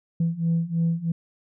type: beating tone pair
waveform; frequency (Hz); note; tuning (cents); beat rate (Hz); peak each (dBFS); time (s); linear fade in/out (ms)
sine; 164.81 / 167.91; E3 / E3; 0 / +32; 3.1; -24 / -22; 0.2-1.12; 5
effects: tanh soft clip ceiling -16 dBFS